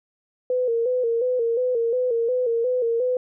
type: tone with vibrato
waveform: sine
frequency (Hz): 482.3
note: B4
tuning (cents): -41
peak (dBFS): -19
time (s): 0.5-3.17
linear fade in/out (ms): 2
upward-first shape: square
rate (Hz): 2.8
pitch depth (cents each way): 73
effects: none